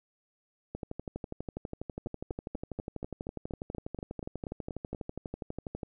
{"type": "two click trains", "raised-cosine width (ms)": 2, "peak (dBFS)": [-23, -24], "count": [63, 13], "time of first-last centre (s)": [[0.75, 5.832], [2.07, 4.948]], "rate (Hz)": [12.2, 4.17], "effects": []}